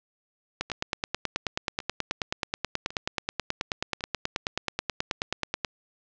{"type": "two click trains", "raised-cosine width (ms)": 0.2, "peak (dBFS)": [-22, -9], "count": [4, 48], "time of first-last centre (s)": [[0.7, 4.008], [0.61, 5.648]], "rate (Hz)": [0.907, 9.33], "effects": ["low-pass 6000 Hz 12 dB/octave"]}